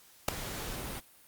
pink noise with ADSR envelope, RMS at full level -23 dBFS, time 0.28-1.01 s, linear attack 5 ms, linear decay 4 ms, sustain -16 dB, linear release 26 ms, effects white hiss -59 dBFS RMS until 1.27 s + Opus 48 kbps

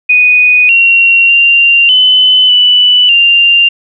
sine tone with pitch steps, 2482 / 2745 / 2775 / 3022 / 2974 / 2787 Hz, D#7 / F7 / F7 / F#7 / F#7 / F7, -5 / -31 / -12 / +36 / +8 / -4 cents, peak -3 dBFS, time 0.09-3.69 s, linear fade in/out 10 ms, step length 600 ms, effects none

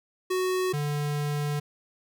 square tone pair in turn, 370 / 146.83 Hz, F#4 / D3, 0 / 0 cents, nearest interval octave + major third, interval 1600 cents, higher first, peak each -25 / -27 dBFS, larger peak first, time 0.3-0.73 / 0.73-1.6 s, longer second, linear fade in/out 10 ms, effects none

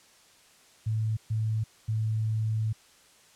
sine tone bursts at uneven times, 109.8 Hz, A2, 3 cents flat, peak -25 dBFS, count 3, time 0.86-1.17 / 1.3-1.64 / 1.88-2.73 s, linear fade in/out 10 ms, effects white hiss -58 dBFS RMS until 3.35 s + low-pass 9000 Hz 12 dB/octave

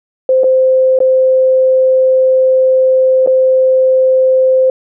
sine tone with dropouts, 520 Hz, C5, 11 cents flat, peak -6 dBFS, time 0.29-4.7 s, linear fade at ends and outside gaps 2 ms, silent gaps 0.435-0.441 / 0.989-1.003 / 3.263-3.273 s, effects none

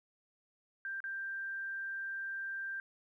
sine tone with dropouts, 1580 Hz, G6, 13 cents sharp, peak -37 dBFS, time 0.85-2.8 s, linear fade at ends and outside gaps 1 ms, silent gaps 1.004-1.04 s, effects 13-bit

